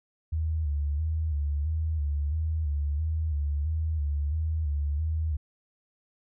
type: tone with vibrato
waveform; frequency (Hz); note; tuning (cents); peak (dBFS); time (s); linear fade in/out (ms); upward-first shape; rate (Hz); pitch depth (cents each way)
sine; 75.9; D#2; -42; -25; 0.32-5.37; 10; square; 1.5; 76
effects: none